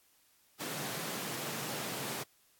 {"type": "high-pass noise", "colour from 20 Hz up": "pink", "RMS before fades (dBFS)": -39, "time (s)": [0.59, 2.24], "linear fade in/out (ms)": 20, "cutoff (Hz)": 120, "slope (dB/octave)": 96, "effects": ["white hiss -68 dBFS RMS until 2.59 s", "AAC 64 kbps"]}